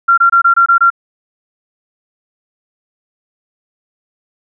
sine tone bursts, 1376 Hz, F6, 26 cents flat, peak -5 dBFS, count 7, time 0.08-0.903 s, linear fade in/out 10 ms, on 97 ms, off 24 ms, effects none

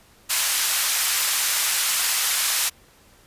white band-pass noise, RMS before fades -22 dBFS, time 0.29-2.7 s, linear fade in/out 20 ms, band 1100 to 13000 Hz, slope 12 dB/octave, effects pink hiss -54 dBFS RMS until 3.26 s + resampled to 32000 Hz

